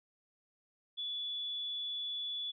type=tone; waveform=sine; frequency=3435 Hz; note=A7; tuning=42 cents flat; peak=-36 dBFS; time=0.97-2.52 s; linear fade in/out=20 ms; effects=none